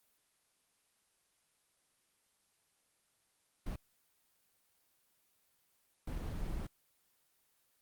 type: noise bursts at uneven times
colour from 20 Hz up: brown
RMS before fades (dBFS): -39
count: 2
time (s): 3.66-3.76 / 6.07-6.67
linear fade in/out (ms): 5
effects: white hiss -75 dBFS RMS until 7.81 s + Opus 24 kbps